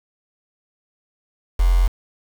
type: tone with quantisation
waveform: sine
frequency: 44.22 Hz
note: F1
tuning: 22 cents sharp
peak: -12 dBFS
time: 1.59-1.88 s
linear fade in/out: 10 ms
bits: 5
effects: none